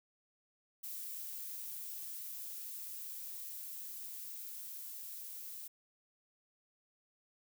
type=noise with level ramp; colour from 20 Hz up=violet; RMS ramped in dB=-44 to -47 dBFS; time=0.83-5.68 s; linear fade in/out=10 ms; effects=none